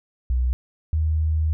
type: tone pair in turn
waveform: sine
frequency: 62.3 / 78.49 Hz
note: B1 / D#2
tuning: +16 / +16 cents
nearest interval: major third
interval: 400 cents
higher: second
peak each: -18 dBFS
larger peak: neither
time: 0.3-0.53 / 0.93-1.53 s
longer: second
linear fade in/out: 0 ms
effects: none